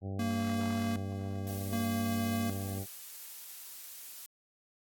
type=harmonic tone; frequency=97.4 Hz; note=G2; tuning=11 cents flat; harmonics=1 / 2 / 3 / 4 / 5 / 6 / 7 / 8; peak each=-36 / -42 / -46 / -48 / -50 / -52 / -53 / -54 dBFS; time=0.01-2.86 s; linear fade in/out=50 ms
type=tone with tremolo; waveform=square; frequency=230 Hz; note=A#3; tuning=23 cents flat; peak=-32 dBFS; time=0.19-2.79 s; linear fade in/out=5 ms; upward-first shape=square; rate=0.65 Hz; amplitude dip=80%
type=noise; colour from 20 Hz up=blue; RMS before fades=-46 dBFS; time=1.47-4.26 s; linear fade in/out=0 ms
effects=AAC 64 kbps